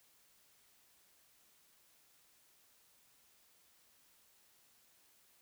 silence, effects white hiss -69 dBFS RMS until 5.41 s

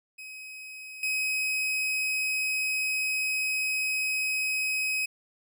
40% pulse tone with level steps, 2535 Hz, D#7, 32 cents sharp, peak -39 / -25 dBFS, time 0.18-5.06 s, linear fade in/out 10 ms, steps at 1.03 s, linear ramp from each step 2 ms, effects none

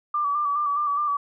sine tone with vibrato, 1168 Hz, D6, 10 cents flat, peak -21 dBFS, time 0.14-1.17 s, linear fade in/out 5 ms, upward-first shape square, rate 4.8 Hz, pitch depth 36 cents each way, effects none

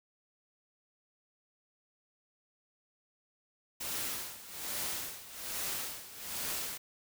white noise with tremolo, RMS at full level -36 dBFS, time 3.8-6.78 s, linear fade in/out 10 ms, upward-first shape sine, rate 1.2 Hz, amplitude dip 80%, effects none

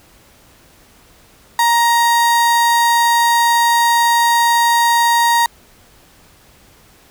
35% pulse tone, 938 Hz, A#5, 11 cents sharp, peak -9 dBFS, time 1.59-5.46 s, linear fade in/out 2 ms, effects pink hiss -48 dBFS RMS until 7.1 s

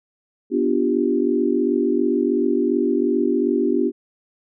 sine chord, G dominant seventh, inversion first, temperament equal, 246.9 / 293.7 / 349.2 / 392 Hz, B3 / D4 / F4 / G4, 0 / 0 / 0 / 0 cents, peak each -22 dBFS, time 0.5-3.92 s, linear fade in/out 50 ms, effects none

